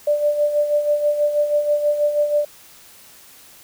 sine tone with tremolo, 590 Hz, D5, 8 cents sharp, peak -13 dBFS, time 0.07-2.45 s, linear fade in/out 5 ms, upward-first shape sine, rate 6.2 Hz, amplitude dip 60%, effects white hiss -46 dBFS RMS until 3.63 s

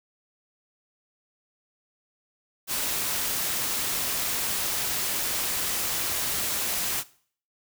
white noise, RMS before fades -28 dBFS, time 2.67-7.04 s, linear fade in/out 50 ms, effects noise-tail reverb RT60 0.5 s tail -19 dB re dry

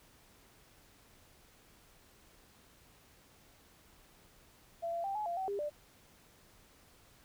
sine tone with pitch steps, 675 / 681 / 787 / 847 / 690 / 761 / 402.5 / 592 Hz, E5 / F5 / G5 / G#5 / F5 / F#5 / G4 / D5, +41 / -44 / +7 / +34 / -21 / +48 / +46 / +14 cents, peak -34 dBFS, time 4.82-5.7 s, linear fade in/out 20 ms, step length 110 ms, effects pink hiss -63 dBFS RMS until 7.24 s

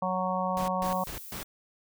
harmonic tone, 185 Hz, F#3, in tune, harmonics 1 / 3 / 4 / 5 / 6, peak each -33 / -33 / -33 / -33 / -33 dBFS, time 0.02-1.04 s, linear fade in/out 5 ms
pink noise bursts, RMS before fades -39 dBFS, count 4, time 0.57-1.43 s, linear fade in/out 0 ms, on 110 ms, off 140 ms
violet noise, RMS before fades -44 dBFS, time 0.84-1.44 s, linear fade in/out 20 ms
effects none

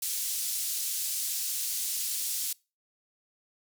white band-pass noise, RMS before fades -32 dBFS, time 0.02-2.53 s, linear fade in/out 5 ms, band 4800 to 14000 Hz, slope 12 dB/octave, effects noise-tail reverb RT60 0.3 s tail -25 dB re dry

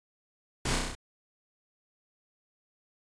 pink noise with echo, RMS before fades -30 dBFS, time 0.65-0.76 s, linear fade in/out 5 ms, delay 32 ms, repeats 6, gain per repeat -2 dB, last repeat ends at 0.952 s, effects resampled to 22050 Hz

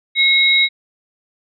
sine tone pair together, 2167 / 3820 Hz, C#7 / A#7, -40 / +42 cents, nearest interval minor seventh, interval 982 cents, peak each -13 dBFS, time 0.15-0.69 s, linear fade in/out 50 ms, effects none

